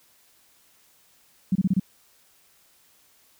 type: tone bursts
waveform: sine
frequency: 188.8 Hz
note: F#3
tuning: 35 cents sharp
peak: -17 dBFS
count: 5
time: 1.52-1.798 s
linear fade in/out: 5 ms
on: 34 ms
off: 27 ms
effects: white hiss -60 dBFS RMS until 3.39 s